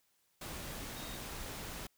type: tone in noise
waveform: sine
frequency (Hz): 3729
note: A#7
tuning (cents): 0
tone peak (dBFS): -52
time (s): 0.96-1.17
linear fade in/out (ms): 5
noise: pink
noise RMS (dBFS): -44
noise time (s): 0.41-1.87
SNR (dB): -11
effects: white hiss -75 dBFS RMS until 1.97 s